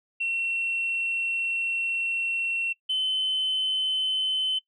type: tone pair in turn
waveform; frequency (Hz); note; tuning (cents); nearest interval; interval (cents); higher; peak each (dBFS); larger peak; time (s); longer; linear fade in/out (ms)
sine; 2718 / 3051; F7 / G7; -48 / -48; major second; 200; second; -24 / -22; second; 0.2-2.73 / 2.89-4.59; first; 10
effects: noise-tail reverb RT60 0.1 s tail -18 dB re dry + tanh soft clip ceiling -20 dBFS